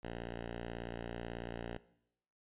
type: tone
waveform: 5% pulse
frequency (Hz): 58.27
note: A#1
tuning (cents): 0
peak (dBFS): -30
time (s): 0.03-1.78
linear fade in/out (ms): 5
effects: noise-tail reverb RT60 0.8 s tail -19 dB re dry + resampled to 8000 Hz